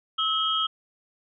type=tone cluster; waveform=sine; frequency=1293 / 2957 / 3228 Hz; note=E6 / F#7 / G#7; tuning=-34 / -2 / -50 cents; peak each=-26 / -32 / -25 dBFS; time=0.18-0.67 s; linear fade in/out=10 ms; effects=none